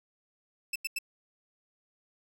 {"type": "tone bursts", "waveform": "sawtooth", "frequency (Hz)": 2637, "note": "E7", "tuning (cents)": 0, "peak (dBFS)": -27, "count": 3, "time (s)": [0.73, 0.987], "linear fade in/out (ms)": 5, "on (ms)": 27, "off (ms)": 88, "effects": []}